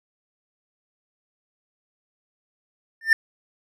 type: tone with exponential growth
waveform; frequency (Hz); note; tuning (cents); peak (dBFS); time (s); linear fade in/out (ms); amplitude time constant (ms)
triangle; 1796; A6; +35; -7; 3.01-3.13; 2; 25
effects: none